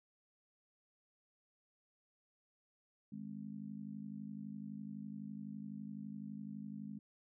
harmonic tone, 51.91 Hz, G#1, in tune, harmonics 3 / 4 / 5, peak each -52 / -45 / -52 dBFS, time 3.12-6.99 s, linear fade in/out 5 ms, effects none

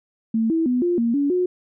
sine tone with pitch steps, 224.3 / 326.2 / 248.8 / 350.4 / 233 / 284.1 / 361.9 Hz, A3 / E4 / B3 / F4 / A#3 / C#4 / F#4, +34 / -18 / +13 / +6 / -1 / +43 / -38 cents, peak -17 dBFS, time 0.34-1.46 s, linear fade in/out 5 ms, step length 160 ms, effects none

